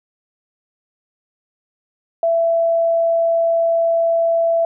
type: tone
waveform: sine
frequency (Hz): 667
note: E5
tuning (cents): +20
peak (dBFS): -13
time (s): 2.23-4.65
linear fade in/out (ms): 2
effects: none